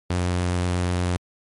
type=tone; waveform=sawtooth; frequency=89.2 Hz; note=F2; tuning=37 cents sharp; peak=-17 dBFS; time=0.1-1.17 s; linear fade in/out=5 ms; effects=MP3 48 kbps